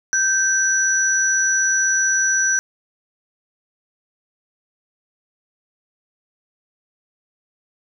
sine tone pair together, 1561 / 5894 Hz, G6 / F#8, -8 / -8 cents, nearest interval octave + major seventh, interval 2300 cents, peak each -18 dBFS, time 0.13-2.59 s, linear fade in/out 0 ms, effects none

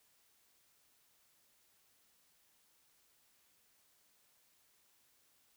silence, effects white hiss -72 dBFS RMS until 5.56 s

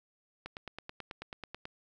click train, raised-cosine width 0.3 ms, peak -25 dBFS, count 12, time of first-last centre 0.46-1.654 s, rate 9.21 Hz, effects none

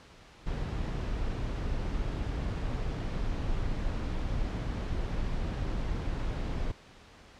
brown noise, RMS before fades -32 dBFS, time 0.46-6.72 s, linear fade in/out 10 ms, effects pink hiss -54 dBFS RMS until 7.39 s + low-pass 5000 Hz 12 dB/octave

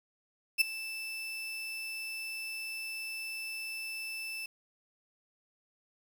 35% pulse tone with ADSR envelope, 2643 Hz, E7, 4 cents sharp, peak -18 dBFS, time 0.58-4.46 s, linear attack 31 ms, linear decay 9 ms, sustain -18 dB, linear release 4 ms, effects 9-bit

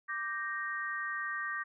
sine chord, G minor, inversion second, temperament equal, 1174.7 / 1568 / 1864.7 Hz, D6 / G6 / Bb6, 0 / 0 / 0 cents, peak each -39 / -39 / -37 dBFS, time 0.08-1.64 s, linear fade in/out 20 ms, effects none

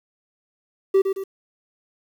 triangle tone with echo, 387.2 Hz, G4, 21 cents flat, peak -10 dBFS, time 0.94-1.02 s, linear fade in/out 10 ms, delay 110 ms, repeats 2, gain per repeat -7 dB, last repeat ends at 1.24 s, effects tanh soft clip ceiling -6 dBFS + 8-bit

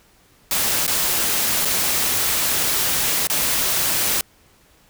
white noise with dropouts, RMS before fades -20 dBFS, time 0.51-4.21 s, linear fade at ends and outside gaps 1 ms, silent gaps 0.866-0.878 / 1.65-1.654 / 3.271-3.299 s, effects pink hiss -55 dBFS RMS until 4.89 s

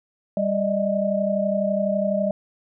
sine tone cluster, 197.8 / 599 / 631 Hz, G3 / D5 / D#5, +16 / +34 / +24 cents, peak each -24 dBFS, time 0.37-2.31 s, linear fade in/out 2 ms, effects none

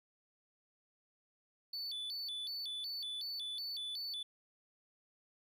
triangle tone with vibrato, 3951 Hz, B7, in tune, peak -38 dBFS, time 1.73-4.23 s, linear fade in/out 5 ms, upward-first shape square, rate 2.7 Hz, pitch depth 220 cents each way, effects 12-bit

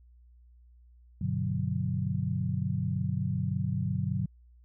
sine chord, G major seventh, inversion none, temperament equal, 98 / 123.47 / 146.83 / 185 Hz, G2 / B2 / D3 / F#3, 0 / 0 / 0 / 0 cents, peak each -33 dBFS, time 1.21-4.26 s, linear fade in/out 5 ms, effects added 60 Hz sine -54 dBFS peak until 4.64 s

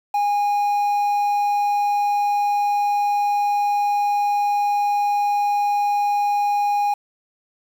triangle tone with quantisation, 820 Hz, G#5, 22 cents flat, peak -15 dBFS, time 0.14-6.94 s, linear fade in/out 5 ms, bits 7, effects none

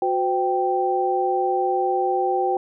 sine tone cluster, 365.6 / 510 / 781 Hz, F#4 / C5 / G5, -21 / -44 / -7 cents, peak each -23 / -27 / -21 dBFS, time 0.02-2.57 s, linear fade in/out 2 ms, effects none

